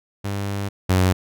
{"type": "tone pair in turn", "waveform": "sawtooth", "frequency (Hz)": [100, 92.62], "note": ["G2", "F#2"], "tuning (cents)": [35, 2], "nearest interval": "minor second", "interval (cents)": 133, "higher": "first", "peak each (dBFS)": [-20, -11], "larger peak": "second", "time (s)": [[0.24, 0.69], [0.89, 1.13]], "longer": "first", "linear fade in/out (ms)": 10, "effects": []}